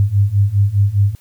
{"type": "beating tone pair", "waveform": "sine", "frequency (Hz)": [98, 102.9], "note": ["G2", "G#2"], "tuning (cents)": [0, -16], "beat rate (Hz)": 4.9, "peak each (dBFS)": [-15, -13], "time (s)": [0, 1.15], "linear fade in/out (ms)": 0, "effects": ["white hiss -53 dBFS RMS until 1.2 s"]}